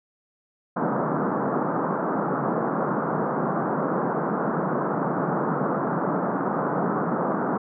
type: band-pass noise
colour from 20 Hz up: pink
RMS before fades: -25 dBFS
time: 0.76-7.58 s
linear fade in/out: 10 ms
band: 150 to 1400 Hz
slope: 48 dB/octave
effects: none